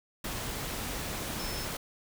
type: tone in noise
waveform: sine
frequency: 5274 Hz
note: E8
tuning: in tune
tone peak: -41 dBFS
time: 1.39-1.65 s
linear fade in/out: 5 ms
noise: pink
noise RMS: -36 dBFS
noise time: 0.24-1.77 s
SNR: -8 dB
effects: none